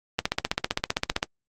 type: click train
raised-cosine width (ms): 0.2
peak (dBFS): -5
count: 17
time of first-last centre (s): 0.19-1.229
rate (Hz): 15.4
effects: Opus 32 kbps